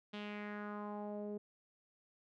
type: tone with low-pass filter sweep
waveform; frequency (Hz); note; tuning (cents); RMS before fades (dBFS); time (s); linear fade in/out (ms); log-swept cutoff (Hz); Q
sawtooth; 207.7; G#3; 0; -44; 0.13-1.38; 10; 3400 to 450; 2.9
effects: none